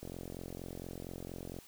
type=click train; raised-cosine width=2 ms; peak=-30 dBFS; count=70; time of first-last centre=0.03-1.588 s; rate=44.3 Hz; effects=white hiss -58 dBFS RMS until 1.67 s